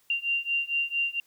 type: beating tone pair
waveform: sine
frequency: 2773 / 2777.4 Hz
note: F7 / F7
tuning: -13 / -10 cents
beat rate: 4.4 Hz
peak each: -29 / -28 dBFS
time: 0.1-1.2 s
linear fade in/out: 2 ms
effects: white hiss -65 dBFS RMS until 1.26 s